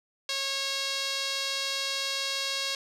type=tone with band-pass filter; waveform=sawtooth; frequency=547 Hz; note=C#5; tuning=23 cents flat; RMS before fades=-31 dBFS; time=0.29-2.75 s; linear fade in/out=2 ms; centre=4300 Hz; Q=1.9; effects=none